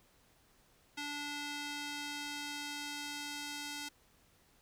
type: tone with band-pass filter sweep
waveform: square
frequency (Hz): 291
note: D4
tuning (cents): -16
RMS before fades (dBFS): -42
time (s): 0.97-3.89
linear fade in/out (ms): 10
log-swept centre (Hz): 3400 to 5200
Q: 0.71
effects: pink hiss -68 dBFS RMS until 4.61 s